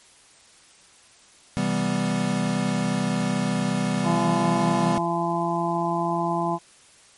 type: chord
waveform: square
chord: C major seventh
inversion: none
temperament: equal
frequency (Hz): 130.81 / 164.81 / 196 / 246.9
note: C3 / E3 / G3 / B3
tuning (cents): 0 / 0 / 0 / 0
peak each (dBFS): -32 / -29 / -26 / -28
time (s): 1.57-4.98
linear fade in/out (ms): 0
type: harmonic tone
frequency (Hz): 170.1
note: F3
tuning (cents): -45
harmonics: 1 / 2 / 4 / 5 / 6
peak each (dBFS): -28 / -28 / -28 / -28 / -28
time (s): 4.03-6.59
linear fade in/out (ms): 50
effects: white hiss -53 dBFS RMS until 7.17 s + MP3 48 kbps